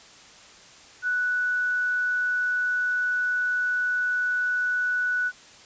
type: tone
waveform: sine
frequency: 1480 Hz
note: F#6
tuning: in tune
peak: -22 dBFS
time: 1.02-5.32 s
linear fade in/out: 50 ms
effects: white hiss -49 dBFS RMS until 5.65 s + resampled to 16000 Hz